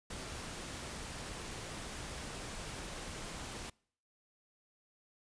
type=noise; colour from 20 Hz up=pink; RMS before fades=-44 dBFS; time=0.1-3.7 s; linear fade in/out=5 ms; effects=noise-tail reverb RT60 0.6 s tail -26 dB re dry + resampled to 22050 Hz